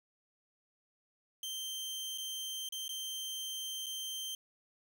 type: tone with dropouts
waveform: sawtooth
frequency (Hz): 3136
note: G7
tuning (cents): 0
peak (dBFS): -35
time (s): 1.43-4.35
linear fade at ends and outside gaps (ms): 2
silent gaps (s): 2.177-2.182 / 2.689-2.723 / 2.881-2.891 / 3.861-3.865
effects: 11-bit